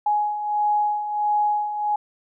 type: beating tone pair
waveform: sine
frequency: 835 / 836.5 Hz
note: G#5 / G#5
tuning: +9 / +12 cents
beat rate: 1.5 Hz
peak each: -27 / -20 dBFS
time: 0.06-1.96 s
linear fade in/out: 5 ms
effects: none